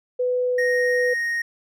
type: tone with pitch glide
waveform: sine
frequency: 498.4 to 495.5 Hz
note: B4 to B4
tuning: +16 to +6 cents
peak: -19 dBFS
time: 0.19-1.14 s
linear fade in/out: 10 ms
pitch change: -10 cents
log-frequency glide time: 0.45-0.82 s
type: tone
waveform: triangle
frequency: 1864.7 Hz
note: A#6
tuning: in tune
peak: -20 dBFS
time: 0.58-1.42 s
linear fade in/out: 5 ms
effects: none